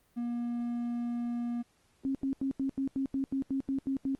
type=tone; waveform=triangle; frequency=238.4 Hz; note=A#3; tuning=39 cents sharp; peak=-29 dBFS; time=0.16-1.63 s; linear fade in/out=20 ms
type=tone bursts; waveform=sine; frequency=270 Hz; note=C#4; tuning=45 cents flat; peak=-28 dBFS; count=12; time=2.05-4.15 s; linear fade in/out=0 ms; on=98 ms; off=84 ms
type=click; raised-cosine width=2 ms; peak=-32 dBFS; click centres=2.234 s
effects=pink hiss -69 dBFS RMS until 4.19 s + Opus 32 kbps